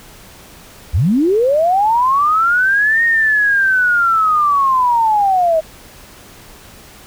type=linear two-way sweep; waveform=sine; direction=up then down; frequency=58.27 to 1864.7 to 623 Hz; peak=-10 dBFS; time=0.93-5.61 s; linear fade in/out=20 ms; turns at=3.04 s; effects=pink hiss -40 dBFS RMS until 7.06 s